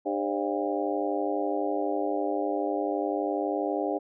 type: harmonic tone with a mistuned harmonic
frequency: 100.3 Hz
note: G2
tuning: 40 cents sharp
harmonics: 3 / 4 / 5 / 6 / 7 / 8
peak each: -31 / -32 / -33 / -34 / -34 / -35 dBFS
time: 0.05-3.99 s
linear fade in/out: 20 ms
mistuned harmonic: 5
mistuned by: +95 cents
effects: none